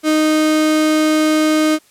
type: tone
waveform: 35% pulse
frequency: 309.8 Hz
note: D#4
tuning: 7 cents flat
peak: -10 dBFS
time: 0.03-1.79 s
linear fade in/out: 50 ms
effects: white hiss -52 dBFS RMS until 1.9 s + low-pass 12000 Hz 12 dB/octave